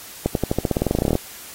accelerating click train, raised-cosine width 2 ms, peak -5 dBFS, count 19, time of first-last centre 0.26-1.154 s, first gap 92 ms, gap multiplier 0.92, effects white hiss -39 dBFS RMS until 1.54 s + AAC 48 kbps

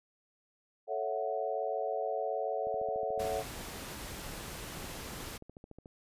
sine chord, F# minor seventh, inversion first, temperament equal with one note detuned, 440 / 554.4 / 661.2 / 740 Hz, A4 / C#5 / E5 / F#5, 0 / 0 / +5 / 0 cents, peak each -37 dBFS, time 0.87-3.44 s, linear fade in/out 50 ms
click train, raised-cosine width 2 ms, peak -36 dBFS, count 45, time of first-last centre 2.67-5.858 s, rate 13.8 Hz
pink noise, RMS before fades -43 dBFS, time 3.19-5.38 s, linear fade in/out 10 ms
effects resampled to 32000 Hz

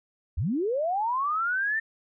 sine linear sweep, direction up, 58.27 to 1815 Hz, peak -24 dBFS, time 0.37-1.8 s, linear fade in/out 10 ms, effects none

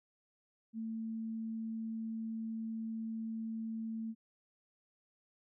sine tone, 223.7 Hz, A3, 29 cents sharp, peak -37 dBFS, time 0.73-4.15 s, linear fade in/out 50 ms, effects none

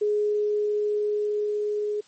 sine tone with level ramp, 418.3 Hz, G#4, 12 cents sharp, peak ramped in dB -20 to -24 dBFS, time 0.01-2.01 s, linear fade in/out 10 ms, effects white hiss -57 dBFS RMS until 2.07 s + MP3 32 kbps

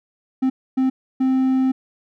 triangle tone bursts at uneven times, 261.6 Hz, C4, in tune, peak -13 dBFS, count 3, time 0.42-0.5 / 0.77-0.9 / 1.2-1.72 s, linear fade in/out 10 ms, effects none

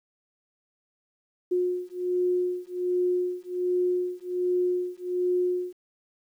sine beating tone pair, 359.4 / 360.7 Hz, F4 / F#4, +50 / -44 cents, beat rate 1.3 Hz, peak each -27 dBFS, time 1.51-5.73 s, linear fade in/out 10 ms, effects 10-bit

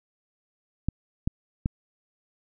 clicks, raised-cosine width 5 ms, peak -12 dBFS, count 3, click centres 0.886 / 1.275 / 1.659 s, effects none

